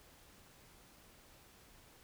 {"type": "silence", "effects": ["pink hiss -62 dBFS RMS until 2.03 s"]}